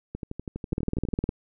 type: two click trains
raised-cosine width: 3 ms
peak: -20 / -13 dBFS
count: 13 / 12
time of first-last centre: 0.15-1.134 / 0.73-1.291 s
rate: 12.2 / 19.6 Hz
effects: none